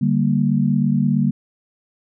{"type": "chord", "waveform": "sine", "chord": "G minor", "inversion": "second", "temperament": "equal", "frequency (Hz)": [146.83, 196, 233.1], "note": ["D3", "G3", "Bb3"], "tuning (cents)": [0, 0, 0], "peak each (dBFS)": -19, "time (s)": [0.01, 1.31], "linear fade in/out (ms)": 10, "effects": []}